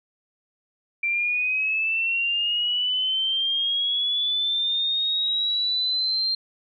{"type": "linear sweep", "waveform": "sine", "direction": "up", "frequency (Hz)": [2349, 4186], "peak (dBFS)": -21, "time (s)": [1.03, 6.35], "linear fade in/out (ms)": 5, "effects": []}